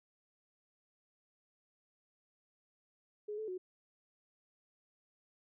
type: tone with pitch steps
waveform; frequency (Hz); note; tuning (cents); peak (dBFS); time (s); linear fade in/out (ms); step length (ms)
sine; 419.1 / 435.3 / 367.9; G#4 / A4 / F#4; +16 / -19 / -10; -38; 3.28-3.58; 10; 100
effects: none